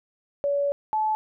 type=tone pair in turn; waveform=sine; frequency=568 / 864.7 Hz; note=C#5 / A5; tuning=+42 / -30 cents; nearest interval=perfect fifth; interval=728 cents; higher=second; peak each=-21 / -21 dBFS; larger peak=neither; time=0.44-0.72 / 0.93-1.15 s; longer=first; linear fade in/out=0 ms; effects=none